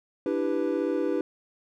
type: chord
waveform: triangle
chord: E minor seventh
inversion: third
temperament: equal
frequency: 293.7 / 329.6 / 392 / 493.9 Hz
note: D4 / E4 / G4 / B4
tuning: 0 / 0 / 0 / 0 cents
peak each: -28 dBFS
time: 0.26-1.21 s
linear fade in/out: 2 ms
effects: none